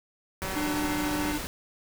click train, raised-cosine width 0.5 ms, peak -21 dBFS, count 172, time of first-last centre 0.42-1.32 s, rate 190 Hz
pink noise, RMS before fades -35 dBFS, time 0.42-1.47 s, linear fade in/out 0 ms
square tone with tremolo, 298.2 Hz, D4, 27 cents sharp, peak -28 dBFS, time 0.55-1.39 s, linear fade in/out 20 ms, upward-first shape triangle, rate 14 Hz, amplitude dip 25%
effects none

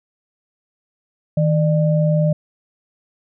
sine tone pair together, 158.12 / 597 Hz, D#3 / D5, +28 / +28 cents, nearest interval octave + major seventh, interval 2300 cents, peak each -14 / -20 dBFS, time 1.37-2.33 s, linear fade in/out 5 ms, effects none

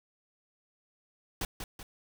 pink noise with echo, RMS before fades -33 dBFS, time 1.41-1.45 s, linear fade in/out 2 ms, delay 190 ms, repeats 2, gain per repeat -6 dB, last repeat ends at 1.83 s, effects none

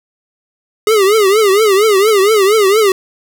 square tone with vibrato, 411.1 Hz, G#4, 18 cents flat, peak -8 dBFS, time 0.87-2.92 s, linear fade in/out 2 ms, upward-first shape triangle, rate 4.3 Hz, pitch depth 170 cents each way, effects none

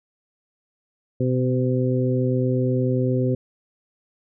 harmonic tone with a mistuned harmonic, 127.6 Hz, C3, 43 cents flat, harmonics 1 / 2 / 3 / 4, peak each -21 / -24 / -26 / -27 dBFS, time 1.2-3.35 s, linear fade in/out 5 ms, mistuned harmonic 1, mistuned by -23 cents, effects none

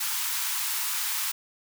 white high-pass noise, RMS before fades -29 dBFS, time 0-1.32 s, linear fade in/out 10 ms, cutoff 840 Hz, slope 96 dB/octave, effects none

